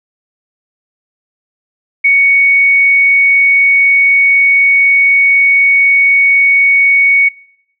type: tone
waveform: sine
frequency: 2229 Hz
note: C#7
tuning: 9 cents sharp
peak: -5 dBFS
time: 2.04-7.29 s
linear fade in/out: 10 ms
effects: noise-tail reverb RT60 0.8 s tail -26 dB re dry